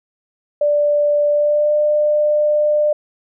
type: tone with pitch glide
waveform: sine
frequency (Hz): 587.3 to 598.6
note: D5 to D5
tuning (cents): 0 to +33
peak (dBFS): -12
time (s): 0.61-2.93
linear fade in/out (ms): 5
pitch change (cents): +33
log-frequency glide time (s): 1.3-1.75
effects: none